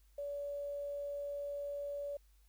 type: tone with quantisation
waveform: sine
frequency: 572 Hz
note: D5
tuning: 46 cents flat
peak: -38 dBFS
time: 0.18-2.17 s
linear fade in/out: 5 ms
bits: 11
effects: added 50 Hz sine -63 dBFS peak until 2.48 s + white hiss -75 dBFS RMS until 2.48 s